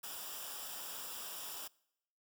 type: noise with comb filter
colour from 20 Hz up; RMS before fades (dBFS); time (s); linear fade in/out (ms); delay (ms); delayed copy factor
white; -45; 0.03-1.68; 10; 0.47; -0.7
effects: noise-tail reverb RT60 0.8 s tail -24 dB re dry